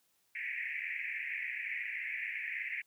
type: band-pass noise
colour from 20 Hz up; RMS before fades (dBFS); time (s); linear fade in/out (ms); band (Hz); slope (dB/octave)
pink; -39; 0.35-2.82; 5; 1800 to 2500; 96
effects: white hiss -74 dBFS RMS until 2.86 s + high-pass 60 Hz 12 dB/octave